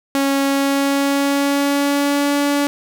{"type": "tone with pitch glide", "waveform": "sawtooth", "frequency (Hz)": [275.8, 286.2], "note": ["C#4", "D4"], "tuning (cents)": [-9, -45], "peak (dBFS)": -11, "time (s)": [0.15, 2.67], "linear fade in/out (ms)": 0, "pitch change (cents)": 64, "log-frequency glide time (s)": [0.44, 2.36], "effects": []}